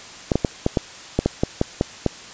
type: clicks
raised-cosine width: 2 ms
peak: -3 dBFS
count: 11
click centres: 0.318 / 0.356 / 0.448 / 0.664 / 0.772 / 1.19 / 1.26 / 1.435 / 1.614 / 1.811 / 2.063 s
effects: white hiss -39 dBFS RMS until 2.33 s + resampled to 16000 Hz